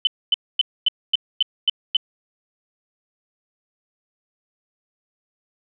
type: tone bursts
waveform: sine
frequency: 3036 Hz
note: F#7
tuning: 44 cents sharp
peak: -13 dBFS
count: 8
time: 0.05-1.968 s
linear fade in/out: 2 ms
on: 21 ms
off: 250 ms
effects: none